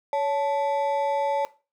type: ring-modulated tone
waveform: triangle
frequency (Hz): 718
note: F5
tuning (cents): +48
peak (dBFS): -17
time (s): 0.13-1.45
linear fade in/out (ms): 0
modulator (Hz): 157
effects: noise-tail reverb RT60 0.3 s tail -17 dB re dry